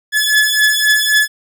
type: beating tone pair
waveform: sawtooth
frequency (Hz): 1713 / 1716.8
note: A6 / A6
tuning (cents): -47 / -43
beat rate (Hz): 3.8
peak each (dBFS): -10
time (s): 0.12-1.28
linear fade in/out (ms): 50
effects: none